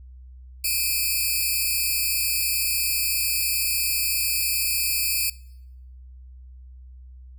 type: tone cluster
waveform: 5% pulse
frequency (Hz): 2391 / 2566 / 4508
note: D7 / E7 / C#8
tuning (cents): +30 / -47 / +28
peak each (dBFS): -18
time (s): 0.64-5.3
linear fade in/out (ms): 5
effects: noise-tail reverb RT60 0.8 s tail -23 dB re dry + added 63 Hz sine -41 dBFS peak until 7.38 s